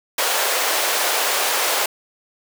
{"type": "high-pass noise", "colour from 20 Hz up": "pink", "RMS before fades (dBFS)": -20, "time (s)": [0.18, 1.86], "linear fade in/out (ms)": 5, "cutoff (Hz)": 490, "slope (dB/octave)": 24, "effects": []}